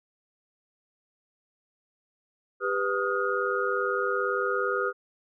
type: tone cluster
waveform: sine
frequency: 398.4 / 496.1 / 1248 / 1429 Hz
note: G4 / B4 / D#6 / F6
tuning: +28 / +8 / +5 / +39 cents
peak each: -30 dBFS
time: 2.6-4.93 s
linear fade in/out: 50 ms
effects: none